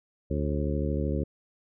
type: harmonic tone with a mistuned harmonic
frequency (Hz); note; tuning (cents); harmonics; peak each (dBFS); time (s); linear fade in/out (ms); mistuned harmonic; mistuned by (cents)
73; D2; -10; 1 / 2 / 3 / 4 / 5 / 6 / 7; -29 / -32 / -34 / -35 / -36 / -37 / -37; 0.3-1.24; 10; 7; +85
effects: none